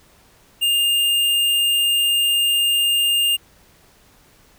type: tone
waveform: square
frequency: 2812 Hz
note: F7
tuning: 11 cents sharp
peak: -16 dBFS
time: 0.61-3.37 s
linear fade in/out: 20 ms
effects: pink hiss -53 dBFS RMS until 4.58 s